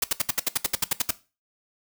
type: noise bursts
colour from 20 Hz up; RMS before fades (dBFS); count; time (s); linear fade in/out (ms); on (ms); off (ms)
white; -22; 13; 0.02-1.109; 5; 21; 68
effects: noise-tail reverb RT60 0.3 s tail -17 dB re dry